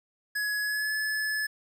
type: tone with pitch glide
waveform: square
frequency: 1685 to 1721.4 Hz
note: G#6 to A6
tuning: +25 to -38 cents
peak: -28 dBFS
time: 0.35-1.47 s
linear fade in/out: 10 ms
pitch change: +37 cents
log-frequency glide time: 0.62-0.94 s
effects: 10-bit